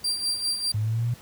35% pulse tone with tremolo, 4721 Hz, D8, 8 cents sharp, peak -21 dBFS, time 0.04-0.72 s, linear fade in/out 5 ms, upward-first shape sine, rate 5 Hz, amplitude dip 60%
sine linear sweep, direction up, 104.5 to 121.7 Hz, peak -22 dBFS, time 0.74-1.14 s, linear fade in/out 5 ms
effects pink hiss -49 dBFS RMS until 1.21 s + high-pass 60 Hz 12 dB/octave

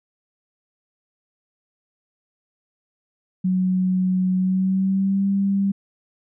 sine tone with pitch glide, 185 to 197.14 Hz, F#3 to G3, 0 to +10 cents, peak -17 dBFS, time 3.44-5.72 s, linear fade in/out 10 ms, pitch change +110 cents, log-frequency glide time 4.36-5.27 s, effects none

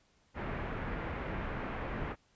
pink low-pass noise, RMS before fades -38 dBFS, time 0.34-2.16 s, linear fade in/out 50 ms, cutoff 2200 Hz, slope 24 dB/octave, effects pink hiss -70 dBFS RMS until 2.35 s + resampled to 16000 Hz

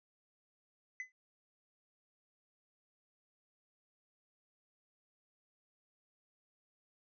triangle tone with exponential decay, 2022 Hz, B6, 40 cents sharp, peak -34 dBFS, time 1-1.12 s, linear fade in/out 1 ms, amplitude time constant 24 ms, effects resampled to 16000 Hz

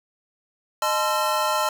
square tone cluster, 614 / 865 / 1036 / 1351 Hz, D#5 / A5 / C6 / E6, -23 / -30 / -17 / +42 cents, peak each -27 dBFS, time 0.82-1.69 s, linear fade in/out 2 ms, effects none

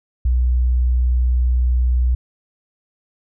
sine tone, 61.74 Hz, B1, in tune, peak -13 dBFS, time 0.25-2.15 s, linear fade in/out 5 ms, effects none

